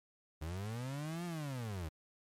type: linear two-way sweep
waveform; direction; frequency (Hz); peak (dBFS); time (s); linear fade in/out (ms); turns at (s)
35% pulse; up then down; 74.8 to 177.3 to 74.8; -37; 0.41-1.89; 10; 1.25
effects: MP3 64 kbps